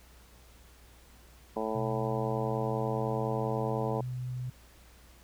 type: harmonic tone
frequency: 110 Hz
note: A2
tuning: in tune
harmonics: 2 / 3 / 4 / 5 / 6 / 7 / 8 / 9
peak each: -38 / -40 / -35 / -37 / -40 / -39 / -41 / -41 dBFS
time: 1.56-4.01 s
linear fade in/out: 5 ms
type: tone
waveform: sine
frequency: 125.8 Hz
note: B2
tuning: 32 cents sharp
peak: -33 dBFS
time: 1.75-4.5 s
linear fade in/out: 5 ms
effects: added 60 Hz sine -56 dBFS peak until 5.23 s + pink hiss -59 dBFS RMS until 5.23 s